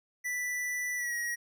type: tone with pitch glide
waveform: square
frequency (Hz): 1975.5 to 1900.5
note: B6 to A#6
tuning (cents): 0 to +33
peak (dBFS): -32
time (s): 0.24-1.36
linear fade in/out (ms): 20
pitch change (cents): -67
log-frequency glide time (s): 0.96-1.14
effects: none